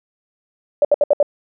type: tone bursts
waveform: sine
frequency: 582 Hz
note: D5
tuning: 16 cents flat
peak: -9 dBFS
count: 5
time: 0.82-1.228 s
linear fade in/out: 2 ms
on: 28 ms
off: 67 ms
effects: none